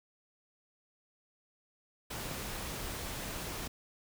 pink noise, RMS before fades -40 dBFS, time 2.1-3.68 s, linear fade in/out 10 ms
clicks, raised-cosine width 3 ms, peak -30 dBFS, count 2, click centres 2.314 / 3.672 s
effects none

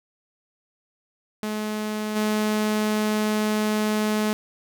sawtooth tone with level steps, 213.4 Hz, G#3, 47 cents sharp, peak -22 / -17 dBFS, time 1.43-4.33 s, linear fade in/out 0 ms, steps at 2.15 s, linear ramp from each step 20 ms, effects none

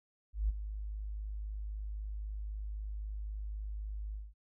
sine tone with ADSR envelope, 51.91 Hz, G#1, in tune, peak -26 dBFS, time 0.33-4.34 s, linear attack 160 ms, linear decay 23 ms, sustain -11 dB, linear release 200 ms, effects none

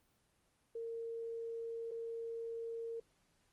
sine tone with dropouts, 459.2 Hz, A#4, 26 cents flat, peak -40 dBFS, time 0.75-3 s, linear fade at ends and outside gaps 5 ms, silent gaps 1.91-1.914 s, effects pink hiss -75 dBFS RMS until 3.52 s + Opus 24 kbps

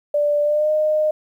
sine tone with pitch glide, 587.3 to 614 Hz, D5 to D#5, 0 to -23 cents, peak -15 dBFS, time 0.14-1.11 s, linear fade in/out 5 ms, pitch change +77 cents, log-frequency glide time 0.42-0.71 s, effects 9-bit

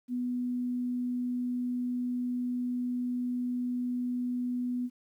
sine tone, 246.9 Hz, B3, in tune, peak -29 dBFS, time 0.08-4.9 s, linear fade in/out 50 ms, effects 11-bit

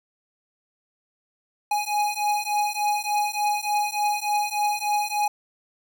square beating tone pair, 830.6 / 834 Hz, G#5 / G#5, 0 / +7 cents, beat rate 3.4 Hz, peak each -26 dBFS, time 1.71-5.28 s, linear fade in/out 5 ms, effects 10-bit

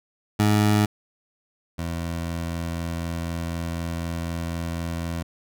20% pulse tone pair in turn, 105.1 / 84 Hz, G#2 / E2, +21 / +33 cents, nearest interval major third, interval 388 cents, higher first, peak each -12 / -22 dBFS, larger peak first, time 0.39-0.86 / 1.78-5.23 s, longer second, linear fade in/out 10 ms, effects none

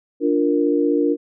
sine chord, Bb major, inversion first, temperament equal, 293.7 / 349.2 / 466.2 Hz, D4 / F4 / Bb4, 0 / 0 / 0 cents, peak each -18 / -21 / -20 dBFS, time 0.2-1.17 s, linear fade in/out 50 ms, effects none

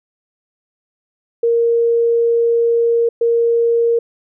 sine tone bursts at uneven times, 466.2 Hz, A#4, in tune, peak -11 dBFS, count 2, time 1.43-3.09 / 3.21-3.99 s, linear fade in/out 5 ms, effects none

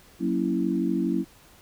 sine chord, F# dominant seventh, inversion none, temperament equal, 185 / 233.1 / 277.2 / 329.6 Hz, F#3 / A#3 / C#4 / E4, 0 / 0 / 0 / 0 cents, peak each -28 / -29 / -28 / -27 dBFS, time 0.19-1.25 s, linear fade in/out 50 ms, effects pink hiss -54 dBFS RMS until 1.61 s

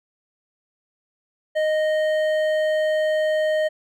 sine tone with hard clipping, 620 Hz, D#5, 6 cents flat, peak -20 dBFS, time 1.55-3.69 s, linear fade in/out 20 ms, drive 9 dB, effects none

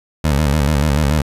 20% pulse tone with vibrato, 73.42 Hz, D2, in tune, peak -8 dBFS, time 0.24-1.22 s, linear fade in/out 5 ms, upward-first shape square, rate 6.9 Hz, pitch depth 100 cents each way, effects resampled to 32000 Hz

